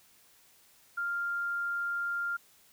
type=tone; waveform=sine; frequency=1396.9 Hz; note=F6; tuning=in tune; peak=-30 dBFS; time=0.97-2.37 s; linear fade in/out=10 ms; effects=white hiss -62 dBFS RMS until 2.72 s